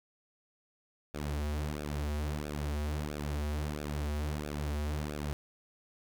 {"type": "tone with flanger", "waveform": "sawtooth", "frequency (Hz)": 74.2, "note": "D2", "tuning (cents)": 18, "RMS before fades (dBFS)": -35, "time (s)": [1.14, 5.33], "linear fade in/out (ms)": 0, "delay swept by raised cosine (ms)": [0.97, 6.77], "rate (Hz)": 1.5, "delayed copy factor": -0.8, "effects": []}